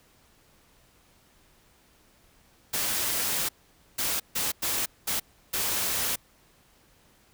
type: noise bursts at uneven times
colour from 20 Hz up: white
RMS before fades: -28 dBFS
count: 6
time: 2.73-3.49 / 3.98-4.2 / 4.35-4.52 / 4.62-4.86 / 5.07-5.2 / 5.53-6.16 s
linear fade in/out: 10 ms
effects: pink hiss -61 dBFS RMS until 7.33 s